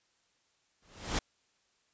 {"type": "noise with exponential growth", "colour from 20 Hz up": "pink", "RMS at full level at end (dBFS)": -28, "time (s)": [0.82, 1.19], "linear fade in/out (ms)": 5, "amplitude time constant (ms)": 80, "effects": ["white hiss -73 dBFS RMS until 1.93 s", "resampled to 16000 Hz"]}